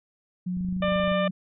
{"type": "tone with pitch glide", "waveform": "sine", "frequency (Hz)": [180.9, 184.06], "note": ["F#3", "F#3"], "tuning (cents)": [-39, -9], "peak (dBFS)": -26, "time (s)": [0.46, 1.31], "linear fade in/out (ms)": 10, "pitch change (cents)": 30, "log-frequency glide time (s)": [0.61, 0.78]}
{"type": "click train", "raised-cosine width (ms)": 5, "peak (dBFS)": -27, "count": 15, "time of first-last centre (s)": [0.57, 1.117], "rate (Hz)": 25.6}
{"type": "harmonic tone", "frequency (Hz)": 596, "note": "D5", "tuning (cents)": 25, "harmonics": [1, 2, 3, 4, 5, 6], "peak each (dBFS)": [-24, -30, -34, -36, -38, -40], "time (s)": [0.82, 1.28], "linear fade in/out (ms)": 5}
{"effects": []}